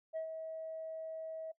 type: tone with ADSR envelope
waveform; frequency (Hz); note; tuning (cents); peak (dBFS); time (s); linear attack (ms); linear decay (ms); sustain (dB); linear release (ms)
sine; 642; E5; -46; -33; 0.13-1.52; 34; 100; -7; 11
effects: noise-tail reverb RT60 0.1 s tail -20 dB re dry + tanh soft clip ceiling -34 dBFS